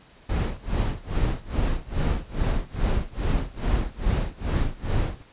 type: noise with tremolo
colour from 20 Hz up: brown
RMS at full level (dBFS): -21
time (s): 0.29-5.23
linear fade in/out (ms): 5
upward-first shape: sine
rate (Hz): 2.4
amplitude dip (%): 95
effects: pink hiss -53 dBFS RMS until 5.32 s + resampled to 8000 Hz

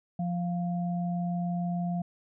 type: tone pair together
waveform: sine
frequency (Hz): 174.9 / 698.5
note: F3 / F5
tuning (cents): +3 / 0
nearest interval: 2 octaves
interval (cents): 2397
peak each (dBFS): -28 / -37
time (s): 0.19-2.02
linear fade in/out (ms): 5
effects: none

